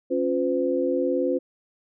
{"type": "tone cluster", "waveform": "sine", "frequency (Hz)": [273.5, 352.3, 509], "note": ["C#4", "F4", "C5"], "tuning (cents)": [-23, 15, -48], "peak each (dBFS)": [-26, -26, -24], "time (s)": [0.1, 1.39], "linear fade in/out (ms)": 20, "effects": []}